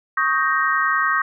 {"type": "chord", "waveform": "sine", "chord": "Eb dominant seventh", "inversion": "third", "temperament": "equal with one note detuned", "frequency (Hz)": [1108.7, 1259, 1568, 1864.7], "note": ["Db6", "Eb6", "G6", "Bb6"], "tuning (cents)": [0, 20, 0, 0], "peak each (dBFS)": -22, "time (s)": [0.17, 1.22], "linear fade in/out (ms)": 5, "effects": []}